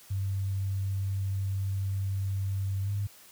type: tone with pitch glide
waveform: sine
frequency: 97.3 to 101.08 Hz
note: G2 to G#2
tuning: -12 to -46 cents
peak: -27 dBFS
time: 0.1-3.07 s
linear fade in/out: 10 ms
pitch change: +66 cents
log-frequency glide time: 2.83-2.89 s
effects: white hiss -54 dBFS RMS until 3.31 s + high-pass 60 Hz 12 dB/octave